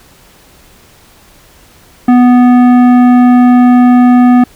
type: tone with tanh clipping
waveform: triangle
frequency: 246.9 Hz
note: B3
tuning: in tune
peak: -4 dBFS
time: 2.08-4.44 s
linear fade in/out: 5 ms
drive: 17 dB
effects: pink hiss -42 dBFS RMS until 4.55 s